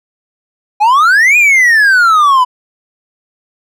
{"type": "exponential two-way sweep", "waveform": "triangle", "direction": "up then down", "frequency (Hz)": [807, 2489, 982], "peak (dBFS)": -3, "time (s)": [0.8, 2.45], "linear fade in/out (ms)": 20, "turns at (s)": 1.37, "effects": []}